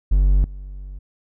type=tone with level steps; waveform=triangle; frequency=47.74 Hz; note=G1; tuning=45 cents flat; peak=-10 / -29 dBFS; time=0.11-0.99 s; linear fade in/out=10 ms; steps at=0.44 s; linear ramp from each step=2 ms; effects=none